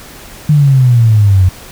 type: exponential sweep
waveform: sine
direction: down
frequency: 153.3 to 90 Hz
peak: -4 dBFS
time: 0.49-1.49 s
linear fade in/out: 5 ms
effects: pink hiss -33 dBFS RMS until 1.71 s